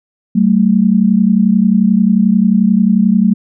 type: tone pair together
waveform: sine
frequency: 191.2 / 222.5 Hz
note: G3 / A3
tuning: -43 / +20 cents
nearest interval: minor third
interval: 263 cents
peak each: -10 dBFS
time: 0.35-3.34 s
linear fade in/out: 10 ms
effects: none